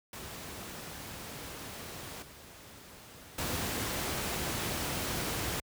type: noise with level steps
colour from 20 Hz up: pink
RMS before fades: -43 / -51 / -34 dBFS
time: 0.13-5.6 s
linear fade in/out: 2 ms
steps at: 2.22 / 3.38 s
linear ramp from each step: 5 ms
effects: high-pass 60 Hz 12 dB/octave